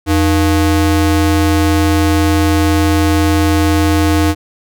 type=ring-modulated tone; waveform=square; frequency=196 Hz; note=G3; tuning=in tune; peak=-7 dBFS; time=0.06-4.35 s; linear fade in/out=50 ms; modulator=111 Hz; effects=none